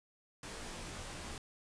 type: noise with comb filter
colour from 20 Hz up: pink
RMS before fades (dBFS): -45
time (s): 0.43-1.38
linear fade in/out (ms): 2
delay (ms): 19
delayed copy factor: -0.8
effects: resampled to 22050 Hz